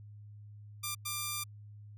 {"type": "tone bursts at uneven times", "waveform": "5% pulse", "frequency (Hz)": 1189, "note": "D6", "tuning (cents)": 21, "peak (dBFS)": -23, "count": 2, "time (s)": [[0.83, 0.95], [1.05, 1.44]], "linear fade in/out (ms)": 10, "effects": ["added 104 Hz sine -48 dBFS peak until 1.97 s"]}